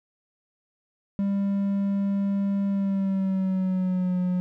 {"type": "tone with pitch glide", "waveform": "triangle", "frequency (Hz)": [198.5, 180.98], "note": ["G3", "F#3"], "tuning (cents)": [22, -38], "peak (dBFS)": -20, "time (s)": [1.19, 4.4], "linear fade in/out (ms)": 0, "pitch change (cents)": -160, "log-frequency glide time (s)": [2.68, 4.17], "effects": []}